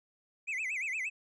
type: tone with vibrato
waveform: triangle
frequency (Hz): 2295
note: D7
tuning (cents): -40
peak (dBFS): -31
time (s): 0.47-1.1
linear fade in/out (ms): 20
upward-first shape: sine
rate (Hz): 8.6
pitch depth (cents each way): 240
effects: resampled to 24000 Hz